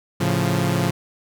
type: chord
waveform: sawtooth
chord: A augmented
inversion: none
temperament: equal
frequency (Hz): 110 / 138.59 / 174.61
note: A2 / C#3 / E#3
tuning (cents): 0 / 0 / 0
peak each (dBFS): -20 / -19 / -18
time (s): 0.2-0.91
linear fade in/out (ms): 10
effects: none